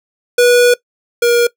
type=tone pair in turn; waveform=square; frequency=487.1 / 475.4 Hz; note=B4 / A#4; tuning=-24 / +34 cents; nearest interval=unison; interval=42 cents; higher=first; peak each=-7 / -9 dBFS; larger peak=first; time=0.38-0.74 / 1.22-1.47 s; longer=first; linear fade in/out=5 ms; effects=noise-tail reverb RT60 0.1 s tail -20 dB re dry